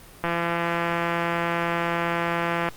click train, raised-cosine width 0.5 ms, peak -10 dBFS, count 417, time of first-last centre 0.24-2.687 s, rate 170 Hz, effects pink hiss -47 dBFS RMS until 2.76 s + Opus 32 kbps

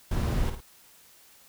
brown noise with echo, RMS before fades -27 dBFS, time 0.11-0.5 s, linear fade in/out 5 ms, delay 53 ms, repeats 2, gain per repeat -7 dB, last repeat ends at 0.606 s, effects white hiss -56 dBFS RMS until 1.48 s

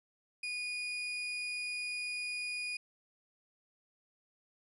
35% pulse tone, 2458 Hz, D#7, 22 cents flat, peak -34 dBFS, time 0.43-2.77 s, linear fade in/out 5 ms, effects resampled to 24000 Hz

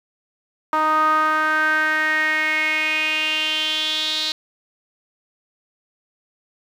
sawtooth tone with band-pass filter sweep, 310.6 Hz, D#4, 3 cents flat, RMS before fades -20 dBFS, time 0.73-4.32 s, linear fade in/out 2 ms, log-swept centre 1100 to 4000 Hz, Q 6.1, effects 8-bit

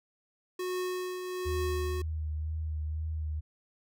square tone with tremolo, 365.5 Hz, F#4, 21 cents flat, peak -31 dBFS, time 0.59-2.02 s, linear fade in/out 5 ms, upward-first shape triangle, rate 1.2 Hz, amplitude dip 50%
sine tone with vibrato, 77.9 Hz, D#2, 3 cents sharp, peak -31 dBFS, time 1.45-3.41 s, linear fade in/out 20 ms, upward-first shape sine, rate 2 Hz, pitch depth 28 cents each way
effects none

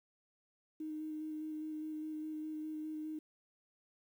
sine tone with vibrato, 309.6 Hz, D#4, 9 cents flat, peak -39 dBFS, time 0.8-3.19 s, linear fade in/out 5 ms, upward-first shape square, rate 4.9 Hz, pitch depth 11 cents each way, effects 11-bit

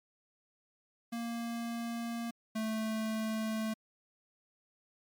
square tone pair in turn, 233.1 / 219.6 Hz, A#3 / A3, 0 / -3 cents, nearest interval minor second, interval 103 cents, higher first, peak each -36 / -33 dBFS, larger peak second, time 1.12-2.31 / 2.55-3.74 s, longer neither, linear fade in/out 10 ms, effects MP3 96 kbps

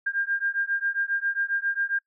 sine beating tone pair, 1600 / 1607.4 Hz, G6 / G6, +35 / +43 cents, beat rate 7.4 Hz, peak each -27 dBFS, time 0.06-1.99 s, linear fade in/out 10 ms, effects noise-tail reverb RT60 0.1 s tail -25 dB re dry

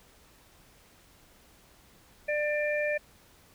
harmonic tone, 595 Hz, D5, 22 cents sharp, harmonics 1 / 3 / 4, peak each -28 / -33 / -34 dBFS, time 2.28-2.98 s, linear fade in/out 10 ms, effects pink hiss -59 dBFS RMS until 3.54 s

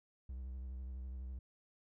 triangle tone with vibrato, 64 Hz, C2, 38 cents flat, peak -40 dBFS, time 0.29-1.39 s, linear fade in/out 5 ms, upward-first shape sine, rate 12 Hz, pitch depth 66 cents each way, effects none

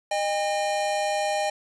square tone pair together, 614 / 805 Hz, D#5 / G5, -23 / +46 cents, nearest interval perfect fourth, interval 469 cents, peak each -27 dBFS, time 0.11-1.5 s, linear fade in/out 5 ms, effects resampled to 22050 Hz + 8-bit

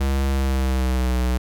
square tone with pitch glide, 67.7 to 62.44 Hz, C#2 to B1, -40 to +20 cents, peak -19 dBFS, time 0-1.38 s, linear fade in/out 10 ms, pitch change -140 cents, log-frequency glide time 0.3-1.18 s, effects none

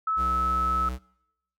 sine tone, 1300 Hz, E6, 24 cents flat, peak -23 dBFS, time 0.07-0.89 s, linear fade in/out 5 ms
square tone with vibrato, 63.1 Hz, B1, 38 cents sharp, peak -31 dBFS, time 0.16-0.99 s, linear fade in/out 50 ms, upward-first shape triangle, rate 3.8 Hz, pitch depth 8 cents each way
effects noise-tail reverb RT60 0.8 s tail -23 dB re dry

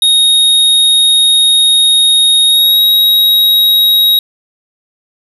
square tone with pitch glide, 3736 to 3804 Hz, A#7 to A#7, +3 to +34 cents, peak -6 dBFS, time 0.02-4.19 s, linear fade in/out 2 ms, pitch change +31 cents, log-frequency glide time 2.46-2.8 s, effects 8-bit

